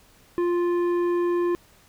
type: tone with tanh clipping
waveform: sine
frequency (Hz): 349.2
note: F4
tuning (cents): 0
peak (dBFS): -22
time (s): 0.38-1.55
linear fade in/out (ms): 0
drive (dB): 10
effects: pink hiss -56 dBFS RMS until 1.88 s